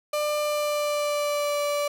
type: tone with pitch glide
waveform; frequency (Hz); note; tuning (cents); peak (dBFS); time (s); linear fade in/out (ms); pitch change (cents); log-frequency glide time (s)
35% pulse; 596 to 581.7; D5 to D5; +25 to -17; -22; 0.13-1.88; 5; -42; 0.39-1.6
effects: none